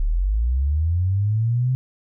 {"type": "linear sweep", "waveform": "sine", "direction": "up", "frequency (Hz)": [34.06, 130.4], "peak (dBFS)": -17, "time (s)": [0, 1.75], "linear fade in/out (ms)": 0, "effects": []}